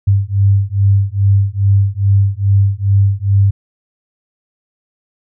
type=beating tone pair; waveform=sine; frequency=98 / 100.4 Hz; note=G2 / G2; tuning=0 / +42 cents; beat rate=2.4 Hz; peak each=-12 dBFS; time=0.07-3.51 s; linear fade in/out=10 ms; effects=none